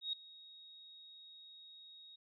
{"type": "tone with ADSR envelope", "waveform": "sine", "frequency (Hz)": 3763, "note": "A#7", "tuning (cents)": 16, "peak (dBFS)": -34, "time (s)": [0.01, 2.16], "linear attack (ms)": 120, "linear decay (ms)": 4, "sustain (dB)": -20, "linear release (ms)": 8, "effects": []}